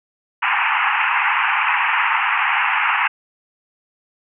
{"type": "band-pass noise", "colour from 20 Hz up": "pink", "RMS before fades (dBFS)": -18, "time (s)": [0.42, 3.08], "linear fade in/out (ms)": 10, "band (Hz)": [810, 2800], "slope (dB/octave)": 96, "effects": []}